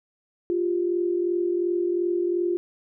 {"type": "tone pair together", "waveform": "sine", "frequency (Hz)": [349.2, 392], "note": ["F4", "G4"], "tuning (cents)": [0, 0], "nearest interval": "major second", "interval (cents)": 200, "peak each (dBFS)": [-22, -29], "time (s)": [0.5, 2.57], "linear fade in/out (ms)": 0, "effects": []}